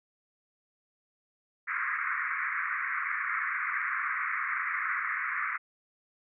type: band-pass noise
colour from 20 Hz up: white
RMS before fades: -32 dBFS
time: 1.67-5.58 s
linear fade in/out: 20 ms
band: 1100 to 2200 Hz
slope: 96 dB/octave
effects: none